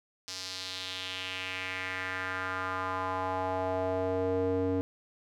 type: tone with band-pass filter sweep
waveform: square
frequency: 93.2 Hz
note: F#2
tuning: 13 cents sharp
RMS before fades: -33 dBFS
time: 0.28-4.81 s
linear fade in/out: 0 ms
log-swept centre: 5200 to 370 Hz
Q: 2.7
effects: none